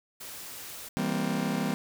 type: noise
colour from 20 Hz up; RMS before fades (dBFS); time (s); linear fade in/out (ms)
white; -42; 0.2-0.89; 10
type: chord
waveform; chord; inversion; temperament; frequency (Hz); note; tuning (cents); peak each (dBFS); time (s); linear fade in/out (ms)
40% pulse; C dominant seventh; first; just; 163.52 / 196.22 / 235.5 / 261.6; E3 / G3 / Bb3 / C4; -14 / +2 / +18 / 0; -33 / -31 / -32 / -33; 0.97-1.74; 0
effects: none